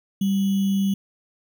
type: tone with sample-and-hold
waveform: sine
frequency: 196 Hz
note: G3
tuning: in tune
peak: -18 dBFS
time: 0.21-0.94 s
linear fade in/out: 5 ms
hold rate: 3150 Hz
effects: none